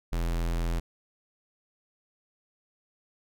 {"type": "tone", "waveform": "square", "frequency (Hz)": 42.18, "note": "E1", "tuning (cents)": 41, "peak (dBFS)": -27, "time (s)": [0.12, 0.8], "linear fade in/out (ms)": 10, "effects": []}